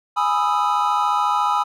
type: chord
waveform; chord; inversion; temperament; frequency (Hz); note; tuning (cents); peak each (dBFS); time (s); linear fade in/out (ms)
triangle; E major seventh; first; equal; 830.6 / 987.8 / 1244.5 / 1318.5; G#5 / B5 / D#6 / E6; 0 / 0 / 0 / 0; -20 / -20 / -20 / -23; 0.16-1.64; 20
effects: none